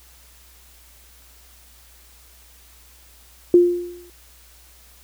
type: tone with exponential decay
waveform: sine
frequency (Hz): 351.3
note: F4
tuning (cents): +10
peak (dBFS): -6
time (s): 3.54-4.1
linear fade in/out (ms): 2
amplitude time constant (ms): 120
effects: added 60 Hz sine -51 dBFS peak until 5.03 s + white hiss -51 dBFS RMS until 5.03 s